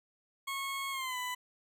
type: tone with pitch glide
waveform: 20% pulse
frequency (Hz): 1094 to 997.4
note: C#6 to B5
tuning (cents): -23 to +17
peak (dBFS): -30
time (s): 0.47-1.35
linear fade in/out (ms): 10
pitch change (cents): -160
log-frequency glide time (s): 0.91-1.17
effects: none